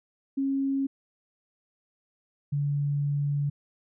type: tone pair in turn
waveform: sine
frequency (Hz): 272.6 / 143.61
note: C#4 / D3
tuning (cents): -29 / -38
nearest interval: major seventh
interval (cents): 1109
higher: first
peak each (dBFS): -24 / -24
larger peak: neither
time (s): 0.37-0.87 / 2.52-3.5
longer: second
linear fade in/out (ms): 10
effects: none